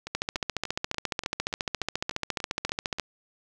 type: two click trains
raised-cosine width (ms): 0.2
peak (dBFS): -10 / -18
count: 42 / 11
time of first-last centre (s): 0.15-2.997 / 0.07-2.985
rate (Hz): 14.4 / 3.43
effects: none